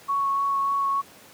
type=tone with vibrato; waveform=sine; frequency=1108.7 Hz; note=C#6; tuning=in tune; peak=-21 dBFS; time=0.08-1.02 s; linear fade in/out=20 ms; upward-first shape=sine; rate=3.4 Hz; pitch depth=10 cents each way; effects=pink hiss -49 dBFS RMS until 1.33 s + high-pass 150 Hz 12 dB/octave